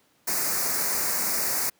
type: band-stop noise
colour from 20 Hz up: white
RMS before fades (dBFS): -26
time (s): 0.27-1.7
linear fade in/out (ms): 10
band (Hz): 2300 to 4500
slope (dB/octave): 48
effects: pink hiss -64 dBFS RMS until 1.79 s + high-pass 150 Hz 12 dB/octave